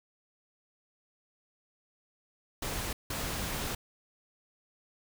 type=noise bursts at uneven times; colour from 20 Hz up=pink; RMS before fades=-35 dBFS; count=2; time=2.62-2.93 / 3.1-3.75 s; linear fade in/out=5 ms; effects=none